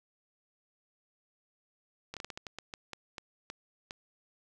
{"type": "slowing click train", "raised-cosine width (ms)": 0.2, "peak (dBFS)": -23, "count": 13, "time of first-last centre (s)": [2.14, 3.909], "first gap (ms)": 27, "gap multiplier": 1.28, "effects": []}